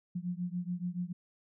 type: beating tone pair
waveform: sine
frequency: 174.61 / 181.61 Hz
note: F3 / F#3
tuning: 0 / -32 cents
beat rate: 7 Hz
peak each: -36 / -37 dBFS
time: 0.15-1.13 s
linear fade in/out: 10 ms
effects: none